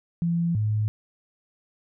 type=tone pair in turn; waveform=sine; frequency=169.7 / 106.9 Hz; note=F3 / A2; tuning=-49 / -49 cents; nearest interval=minor sixth; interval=800 cents; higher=first; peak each=-21 dBFS; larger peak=neither; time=0.22-0.55 / 0.55-0.88 s; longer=neither; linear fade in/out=0 ms; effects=none